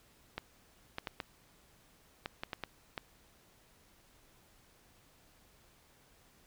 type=clicks; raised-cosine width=0.3 ms; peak=-21 dBFS; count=9; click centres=0.38 / 0.984 / 1.072 / 1.202 / 2.259 / 2.435 / 2.532 / 2.637 / 2.978 s; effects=pink hiss -65 dBFS RMS until 6.46 s